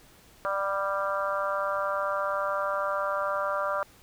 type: harmonic tone with a mistuned harmonic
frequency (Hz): 197.3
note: G3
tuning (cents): +11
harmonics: 3 / 4 / 5 / 6 / 7 / 8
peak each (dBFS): -30 / -40 / -35 / -31 / -33 / -41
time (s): 0.45-3.83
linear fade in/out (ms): 0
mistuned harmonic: 4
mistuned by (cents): -44
effects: pink hiss -56 dBFS RMS until 4.02 s